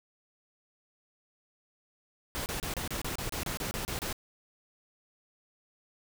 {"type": "noise bursts", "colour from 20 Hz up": "pink", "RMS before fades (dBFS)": -35, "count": 13, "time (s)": [2.35, 4.128], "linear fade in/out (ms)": 0, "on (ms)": 110, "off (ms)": 29, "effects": []}